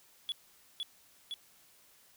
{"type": "tone with echo", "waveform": "triangle", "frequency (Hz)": 3390, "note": "G#7", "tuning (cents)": 35, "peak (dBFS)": -31, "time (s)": [0.29, 0.32], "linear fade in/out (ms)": 0, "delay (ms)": 510, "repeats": 2, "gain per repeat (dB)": -2, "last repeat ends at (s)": 1.34, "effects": ["white hiss -63 dBFS RMS until 2.16 s"]}